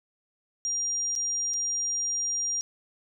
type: tone with dropouts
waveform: sine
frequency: 5700 Hz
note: F8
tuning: 34 cents sharp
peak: -26 dBFS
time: 0.65-2.61 s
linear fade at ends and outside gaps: 0 ms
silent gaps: 1.153-1.161 / 1.536-1.54 s
effects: none